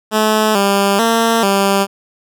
10% pulse tone with pitch steps, 216 / 198.8 / 228.5 / 197.2 Hz, A3 / G3 / A#3 / G3, -32 / +25 / -34 / +11 cents, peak -3 dBFS, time 0.11-1.87 s, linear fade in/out 50 ms, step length 440 ms, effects none

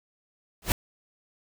pink noise with exponential growth, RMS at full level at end -18 dBFS, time 0.62-0.72 s, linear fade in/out 1 ms, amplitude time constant 21 ms, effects none

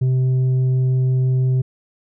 sine tone with tanh clipping, 129 Hz, C3, 24 cents flat, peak -15 dBFS, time 0.01-1.62 s, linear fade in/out 10 ms, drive 4 dB, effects none

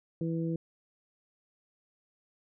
harmonic tone, 164.81 Hz, E3, in tune, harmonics 1 / 2 / 3, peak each -31 / -34 / -40 dBFS, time 0.21-0.56 s, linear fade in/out 2 ms, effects none

